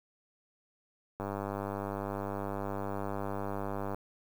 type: click train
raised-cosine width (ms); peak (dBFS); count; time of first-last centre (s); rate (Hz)
1; -22; 275; 1.2-3.945; 99.8
effects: 8-bit